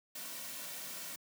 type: noise with comb filter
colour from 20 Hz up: white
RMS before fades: -44 dBFS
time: 0.15-1.16 s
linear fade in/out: 5 ms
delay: 2.4 ms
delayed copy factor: -0.5
effects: high-pass 150 Hz 12 dB/octave